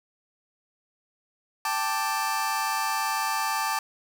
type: chord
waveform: sawtooth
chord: G suspended second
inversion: none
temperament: just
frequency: 784 / 882 / 1176 Hz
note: G5 / A5 / D6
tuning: 0 / +4 / +2 cents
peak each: -29 / -24 / -25 dBFS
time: 1.65-3.79 s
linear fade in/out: 2 ms
effects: none